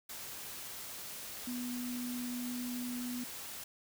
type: tone in noise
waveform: sine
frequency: 245.9 Hz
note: B3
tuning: 7 cents flat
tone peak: -37 dBFS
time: 1.47-3.24 s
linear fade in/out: 5 ms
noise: white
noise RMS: -45 dBFS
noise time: 0.09-3.64 s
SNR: +5 dB
effects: none